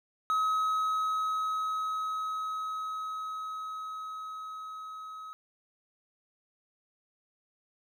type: tone with level ramp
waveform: triangle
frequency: 1276 Hz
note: D#6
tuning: 43 cents sharp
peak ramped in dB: -23 to -39 dBFS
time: 0.3-5.33 s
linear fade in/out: 0 ms
effects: none